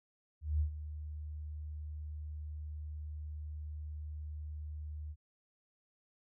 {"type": "tone with ADSR envelope", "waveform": "sine", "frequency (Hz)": 75.8, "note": "D#2", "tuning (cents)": -45, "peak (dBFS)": -27, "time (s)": [0.41, 5.16], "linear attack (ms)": 190, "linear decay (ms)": 100, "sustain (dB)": -13, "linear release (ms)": 53, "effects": []}